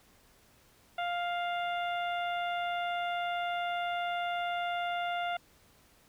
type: harmonic tone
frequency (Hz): 700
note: F5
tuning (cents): +4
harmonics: 1 / 2 / 3 / 4 / 5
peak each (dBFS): -32 / -38 / -42 / -44 / -46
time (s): 0.98-5.37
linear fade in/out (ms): 5
effects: pink hiss -63 dBFS RMS until 6.08 s